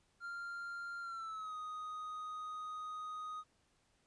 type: tone with pitch glide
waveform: triangle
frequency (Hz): 1392 to 1247.3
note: F6 to D#6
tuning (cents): -6 to +4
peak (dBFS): -40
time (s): 0.2-3.44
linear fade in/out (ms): 50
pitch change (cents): -190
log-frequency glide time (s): 1.01-1.56
effects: pink hiss -75 dBFS RMS until 4.06 s + resampled to 22050 Hz